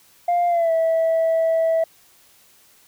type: tone with pitch glide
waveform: sine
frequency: 700 to 653.1 Hz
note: F5 to E5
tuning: +4 to -16 cents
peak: -14 dBFS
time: 0.28-1.84 s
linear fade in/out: 5 ms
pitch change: -120 cents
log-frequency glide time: 0.48-0.72 s
effects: tanh soft clip ceiling -14 dBFS + white hiss -54 dBFS RMS until 2.87 s